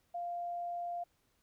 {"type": "tone", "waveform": "sine", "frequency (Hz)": 697, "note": "F5", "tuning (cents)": -4, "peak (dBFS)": -36, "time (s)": [0.14, 1.04], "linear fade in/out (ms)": 10, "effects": ["pink hiss -75 dBFS RMS until 1.42 s"]}